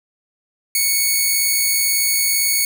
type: tone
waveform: 5% pulse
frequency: 2221 Hz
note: C#7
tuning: 3 cents sharp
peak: -5 dBFS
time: 0.75-2.65 s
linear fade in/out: 2 ms
effects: none